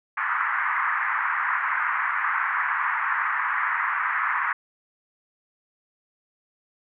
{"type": "band-pass noise", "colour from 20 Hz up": "pink", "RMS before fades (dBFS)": -25, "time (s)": [0.17, 4.53], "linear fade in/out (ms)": 5, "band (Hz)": [1000, 2000], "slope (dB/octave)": 48, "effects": []}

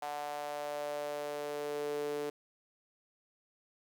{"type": "tone with high-pass filter sweep", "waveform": "sawtooth", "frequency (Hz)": 146.83, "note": "D3", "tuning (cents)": 0, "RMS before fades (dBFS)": -38, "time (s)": [0.02, 2.3], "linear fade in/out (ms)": 5, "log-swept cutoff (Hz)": [740, 400], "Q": 5.1, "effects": []}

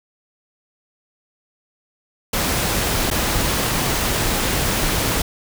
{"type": "noise with dropouts", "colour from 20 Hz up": "pink", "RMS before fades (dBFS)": -20, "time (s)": [2.33, 5.22], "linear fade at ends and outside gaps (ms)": 5, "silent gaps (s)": [3.103, 3.111], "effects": []}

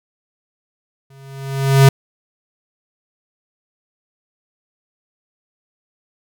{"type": "tone with exponential growth", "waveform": "square", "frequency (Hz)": 136.2, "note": "C#3", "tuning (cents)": -30, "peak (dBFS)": -5, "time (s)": [1.1, 1.89], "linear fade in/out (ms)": 5, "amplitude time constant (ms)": 170, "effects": []}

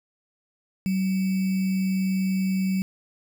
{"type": "tone with sample-and-hold", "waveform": "sine", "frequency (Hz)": 189.6, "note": "F#3", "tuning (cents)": 43, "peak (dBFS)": -21, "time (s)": [0.86, 2.82], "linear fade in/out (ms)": 0, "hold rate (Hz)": 2450, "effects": []}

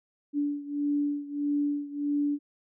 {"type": "beating tone pair", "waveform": "sine", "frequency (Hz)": [289.1, 290.7], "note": ["D4", "D4"], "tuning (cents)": [-27, -18], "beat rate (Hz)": 1.6, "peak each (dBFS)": [-28, -31], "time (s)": [0.33, 2.39], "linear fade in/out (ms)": 50, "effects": []}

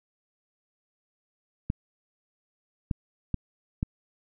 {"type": "clicks", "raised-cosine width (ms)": 5, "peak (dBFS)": -14, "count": 4, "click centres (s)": [1.701, 2.912, 3.343, 3.829], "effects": []}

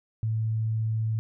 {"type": "tone", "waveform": "sine", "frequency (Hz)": 110.7, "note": "A2", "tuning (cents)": 11, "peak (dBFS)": -24, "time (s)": [0.23, 1.19], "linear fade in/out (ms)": 0, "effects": []}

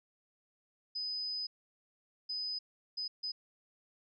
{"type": "tone bursts at uneven times", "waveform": "sine", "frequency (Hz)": 5010, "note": "D#8", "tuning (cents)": 11, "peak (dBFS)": -35, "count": 4, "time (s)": [[0.95, 1.47], [2.29, 2.59], [2.97, 3.08], [3.23, 3.32]], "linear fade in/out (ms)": 10, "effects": []}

